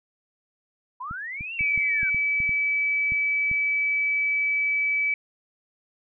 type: linear two-way sweep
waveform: sine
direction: up then down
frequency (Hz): 951 to 2794 to 1460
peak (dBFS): -31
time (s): 1-2.1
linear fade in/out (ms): 10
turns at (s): 1.54
type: clicks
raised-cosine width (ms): 5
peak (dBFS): -25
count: 10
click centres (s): 1.111 / 1.409 / 1.609 / 1.777 / 2.031 / 2.146 / 2.403 / 2.493 / 3.121 / 3.514
type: tone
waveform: sine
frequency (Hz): 2296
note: D7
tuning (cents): -40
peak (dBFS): -21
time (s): 1.59-5.14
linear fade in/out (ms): 2
effects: none